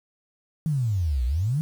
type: exponential two-way sweep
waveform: sine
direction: down then up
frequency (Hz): 164.81 to 58.27 to 164.81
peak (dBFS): -21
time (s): 0.66-1.61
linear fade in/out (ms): 0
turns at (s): 1.25
effects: 8-bit